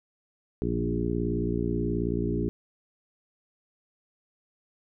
harmonic tone with a mistuned harmonic, 58.6 Hz, A#1, 10 cents sharp, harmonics 1 / 2 / 3 / 4 / 5 / 6 / 7, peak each -33 / -33 / -33 / -33 / -33 / -33 / -33 dBFS, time 0.62-2.49 s, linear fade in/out 0 ms, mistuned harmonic 3, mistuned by -20 cents, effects none

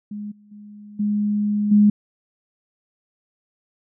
sine tone with level steps, 207.7 Hz, G#3, in tune, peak -28 / -48 / -38 / -18 / -10 dBFS, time 0.11-1.9 s, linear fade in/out 5 ms, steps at 0.31 / 0.51 / 0.99 / 1.71 s, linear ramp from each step 10 ms, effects none

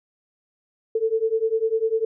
sine beating tone pair, 440 / 450 Hz, A4 / A4, 0 / +39 cents, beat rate 10 Hz, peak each -23 / -22 dBFS, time 0.95-2.05 s, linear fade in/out 5 ms, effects none

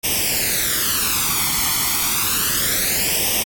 white noise with flanger, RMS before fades -19 dBFS, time 0.03-3.44 s, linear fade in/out 20 ms, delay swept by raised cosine 0.35 to 0.93 ms, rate 0.3 Hz, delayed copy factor +0.75, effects AAC 64 kbps

